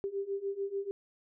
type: beating tone pair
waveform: sine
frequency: 392 / 398.8 Hz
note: G4 / G4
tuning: 0 / +30 cents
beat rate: 6.8 Hz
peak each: -37 / -35 dBFS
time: 0.04-0.91 s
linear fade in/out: 0 ms
effects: none